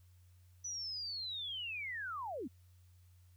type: linear sweep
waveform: sine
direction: down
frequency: 5990 to 202.9 Hz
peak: -39 dBFS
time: 0.64-2.48 s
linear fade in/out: 10 ms
effects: added 90 Hz sine -60 dBFS peak until 3.36 s + white hiss -75 dBFS RMS until 3.36 s